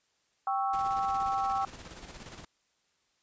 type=chord; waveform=sine; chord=C# diminished; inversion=second; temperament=equal; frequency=784 / 1108.7 / 1318.5 Hz; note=G5 / C#6 / E6; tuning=0 / 0 / 0 cents; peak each=-29 / -34 / -34 dBFS; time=0.47-1.65 s; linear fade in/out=2 ms
type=noise with tremolo; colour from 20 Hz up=pink; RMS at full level=-45 dBFS; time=0.73-2.45 s; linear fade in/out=5 ms; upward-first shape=square; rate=17 Hz; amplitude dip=45%
effects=white hiss -73 dBFS RMS until 3.22 s + resampled to 16000 Hz